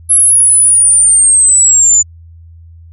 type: linear sweep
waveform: sine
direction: down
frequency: 11000 to 6980 Hz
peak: -4 dBFS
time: 0.09-2.03 s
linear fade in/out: 20 ms
effects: added 83 Hz sine -33 dBFS peak until 2.92 s